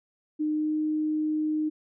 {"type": "tone with pitch glide", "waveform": "sine", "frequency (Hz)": [305.1, 307.8], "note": ["D#4", "D#4"], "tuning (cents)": [-34, -19], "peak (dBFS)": -24, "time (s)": [0.39, 1.7], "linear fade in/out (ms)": 20, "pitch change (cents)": 15, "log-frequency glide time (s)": [0.5, 0.75], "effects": []}